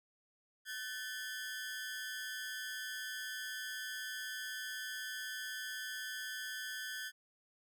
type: ring-modulated tone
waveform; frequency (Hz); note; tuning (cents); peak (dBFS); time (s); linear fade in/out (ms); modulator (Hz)
sawtooth; 1636; G#6; -26; -34; 0.65-7.12; 50; 120
effects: none